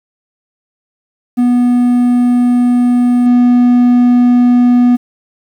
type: tone with level steps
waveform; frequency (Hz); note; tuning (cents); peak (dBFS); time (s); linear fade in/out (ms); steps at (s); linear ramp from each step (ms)
triangle; 244.7; B3; -16; -5 / -3; 1.37-4.97; 20; 3.26; 5
effects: 7-bit